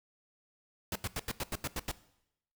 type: noise bursts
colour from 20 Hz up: pink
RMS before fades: -35 dBFS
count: 9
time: 0.92-1.915 s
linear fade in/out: 2 ms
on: 35 ms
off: 85 ms
effects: noise-tail reverb RT60 0.8 s tail -18 dB re dry